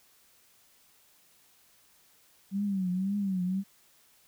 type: tone with vibrato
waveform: sine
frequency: 191.7 Hz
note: G3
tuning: 38 cents flat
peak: -27 dBFS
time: 2.51-3.64 s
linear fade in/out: 50 ms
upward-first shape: triangle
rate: 1.9 Hz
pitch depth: 130 cents each way
effects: white hiss -63 dBFS RMS until 4.27 s